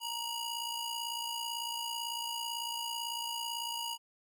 sawtooth ring-modulated tone, 1922 Hz, B6, 48 cents flat, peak -29 dBFS, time 0-3.98 s, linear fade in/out 50 ms, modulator 990 Hz, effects none

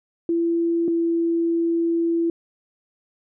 sine tone pair in turn, 336.7 / 335 Hz, E4 / E4, +37 / +28 cents, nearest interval unison, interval 9 cents, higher first, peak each -18 dBFS, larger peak neither, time 0.29-0.88 / 0.88-2.3 s, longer second, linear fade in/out 2 ms, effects none

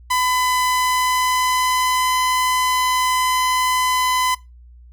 sawtooth tone with pitch glide, 1006 to 1012.4 Hz, B5 to B5, +32 to +43 cents, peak -13 dBFS, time 0.1-4.35 s, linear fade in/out 10 ms, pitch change +11 cents, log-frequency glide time 0.65-2.04 s, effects noise-tail reverb RT60 0.2 s tail -18 dB re dry + added 60 Hz sine -41 dBFS peak until 4.92 s

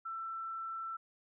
sine tone, 1336 Hz, E6, 23 cents sharp, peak -38 dBFS, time 0.05-0.97 s, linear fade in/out 10 ms, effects none

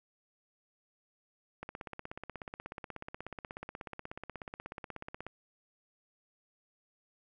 click train, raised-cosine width 0.5 ms, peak -26 dBFS, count 61, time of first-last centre 1.63-5.266 s, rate 16.5 Hz, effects none

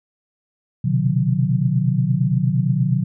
sine tone cluster, 124.3 / 132.9 / 151.1 / 181.7 Hz, B2 / C3 / D3 / F#3, +12 / +27 / +50 / -31 cents, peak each -21 dBFS, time 0.84-3.04 s, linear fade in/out 10 ms, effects none

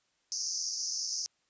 white band-pass noise, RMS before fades -35 dBFS, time 0.32-1.26 s, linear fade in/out 0 ms, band 4900 to 6400 Hz, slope 96 dB/octave, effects white hiss -74 dBFS RMS until 1.49 s + resampled to 16000 Hz

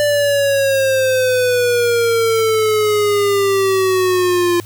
square exponential sweep, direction down, 590 to 346.6 Hz, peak -13 dBFS, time 0-4.6 s, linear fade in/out 0 ms, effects added 104 Hz sine -33 dBFS peak until 4.65 s + white hiss -43 dBFS RMS until 4.65 s

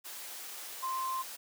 sine tone in noise, 1046.5 Hz, C6, in tune, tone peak -32 dBFS, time 0.82-1.23 s, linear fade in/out 20 ms, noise white, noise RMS -44 dBFS, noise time 0.04-1.37 s, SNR +9 dB, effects high-pass 400 Hz 12 dB/octave

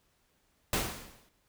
pink noise with exponential decay, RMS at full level -27 dBFS, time 0.73-1.29 s, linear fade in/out 2 ms, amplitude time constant 120 ms, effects pink hiss -72 dBFS RMS until 1.48 s

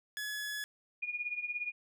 sawtooth tone, 1698 Hz, G#6, 38 cents sharp, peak -33 dBFS, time 0.17-0.64 s, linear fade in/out 0 ms
sine tone with tremolo, 2441 Hz, D#7, 34 cents flat, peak -31 dBFS, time 1.02-1.72 s, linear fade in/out 10 ms, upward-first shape triangle, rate 17 Hz, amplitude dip 85%
effects none

